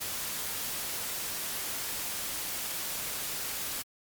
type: noise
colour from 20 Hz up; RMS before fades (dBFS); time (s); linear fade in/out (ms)
white; -35; 0-3.83; 20
effects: Opus 48 kbps